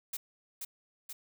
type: noise with echo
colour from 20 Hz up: blue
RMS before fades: -37 dBFS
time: 0.13-0.17 s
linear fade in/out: 5 ms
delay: 480 ms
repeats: 2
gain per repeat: -3 dB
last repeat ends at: 1.13 s
effects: none